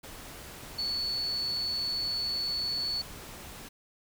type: tone in noise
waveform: sine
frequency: 4435 Hz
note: C#8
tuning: in tune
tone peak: -29 dBFS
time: 0.78-3.02 s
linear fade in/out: 10 ms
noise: pink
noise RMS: -45 dBFS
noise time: 0.03-3.69 s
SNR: +13 dB
effects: none